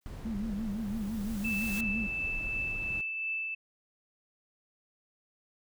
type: noise with exponential growth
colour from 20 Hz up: white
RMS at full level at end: -40 dBFS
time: 0.01-1.81 s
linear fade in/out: 5 ms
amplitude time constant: 390 ms
type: noise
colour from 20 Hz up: brown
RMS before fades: -41 dBFS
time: 0.06-3.01 s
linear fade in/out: 0 ms
type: tone with vibrato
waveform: sine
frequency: 212 Hz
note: G#3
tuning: 36 cents sharp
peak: -32 dBFS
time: 0.25-2.07 s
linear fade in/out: 5 ms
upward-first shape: sine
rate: 5.9 Hz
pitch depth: 130 cents each way
type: tone with tremolo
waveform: sine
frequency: 2637 Hz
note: E7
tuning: in tune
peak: -30 dBFS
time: 1.44-3.55 s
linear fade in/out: 10 ms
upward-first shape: triangle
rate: 2.8 Hz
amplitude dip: 35%
effects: none